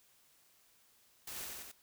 white noise with echo, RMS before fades -45 dBFS, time 1.27-1.45 s, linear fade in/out 5 ms, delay 89 ms, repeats 3, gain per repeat -2 dB, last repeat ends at 1.717 s, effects white hiss -68 dBFS RMS until 1.82 s

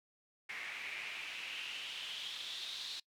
pink noise with band-pass filter sweep, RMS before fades -44 dBFS, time 0.49-3 s, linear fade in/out 5 ms, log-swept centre 2100 to 4000 Hz, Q 4.6, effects noise-tail reverb RT60 0.1 s tail -23 dB re dry

